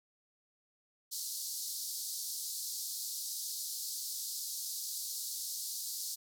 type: band-pass noise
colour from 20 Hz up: pink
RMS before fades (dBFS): -40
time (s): 1.11-6.16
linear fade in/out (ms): 20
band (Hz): 4200 to 16000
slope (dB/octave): 48
effects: none